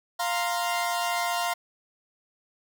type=chord; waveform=sawtooth; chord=F suspended fourth; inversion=none; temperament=equal; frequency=698.5 / 932.3 / 1046.5 Hz; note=F5 / Bb5 / C6; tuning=0 / 0 / 0 cents; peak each=-24 / -28 / -28 dBFS; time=0.19-1.54 s; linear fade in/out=10 ms; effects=none